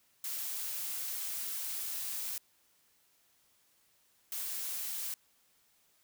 blue noise bursts at uneven times, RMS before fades -38 dBFS, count 2, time 0.24-2.38 / 4.32-5.14 s, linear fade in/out 2 ms, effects white hiss -70 dBFS RMS until 6.03 s

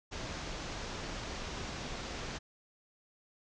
pink low-pass noise, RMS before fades -41 dBFS, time 0.11-2.39 s, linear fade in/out 20 ms, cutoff 6800 Hz, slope 48 dB/octave, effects none

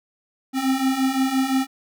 square beating tone pair, 260.6 / 266.4 Hz, C4 / C4, -7 / +31 cents, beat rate 5.8 Hz, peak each -25 / -21 dBFS, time 0.53-1.67 s, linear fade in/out 50 ms, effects none

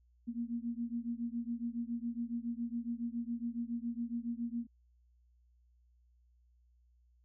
sine beating tone pair, 232.4 / 239.6 Hz, A#3 / A#3, -5 / +48 cents, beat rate 7.2 Hz, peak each -38 / -39 dBFS, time 0.27-4.67 s, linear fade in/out 20 ms, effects added 60 Hz sine -65 dBFS peak until 7.24 s

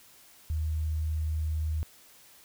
sine tone, 78.1 Hz, D#2, 7 cents sharp, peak -27 dBFS, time 0.5-1.83 s, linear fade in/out 0 ms, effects white hiss -56 dBFS RMS until 2.44 s

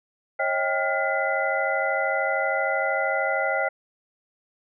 sine tone cluster, 545 / 638 / 789 / 1413 / 2018 Hz, C#5 / D#5 / G5 / F6 / B6, -29 / +43 / +11 / +20 / +37 cents, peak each -28 dBFS, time 0.39-3.69 s, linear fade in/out 10 ms, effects none

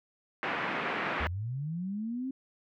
white band-pass noise, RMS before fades -33 dBFS, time 0.43-1.27 s, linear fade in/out 0 ms, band 140 to 2200 Hz, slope 24 dB/octave
sine linear sweep, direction up, 67.5 to 269.8 Hz, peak -32 dBFS, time 1.2-2.31 s, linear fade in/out 5 ms
effects none

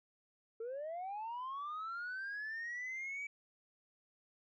sine linear sweep, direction up, 440 to 2300 Hz, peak -38 dBFS, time 0.6-3.27 s, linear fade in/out 5 ms, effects tanh soft clip ceiling -38 dBFS

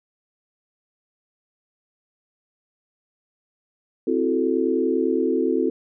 sine chord, F# half-diminished seventh, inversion second, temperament equal, 261.6 / 329.6 / 370 / 440 Hz, C4 / E4 / F#4 / A4, 0 / 0 / 0 / 0 cents, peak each -24 dBFS, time 4.07-5.7 s, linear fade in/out 5 ms, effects none

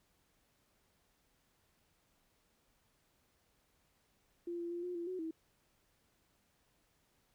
sine tone with pitch steps, 345.1 / 342.4 / 346.4 / 357.4 / 341.9 / 368.8 / 323.1 Hz, F4 / F4 / F4 / F4 / F4 / F#4 / E4, -21 / -34 / -14 / +40 / -37 / -6 / -35 cents, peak -38 dBFS, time 4.47-5.31 s, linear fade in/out 5 ms, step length 120 ms, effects pink hiss -75 dBFS RMS until 7.34 s

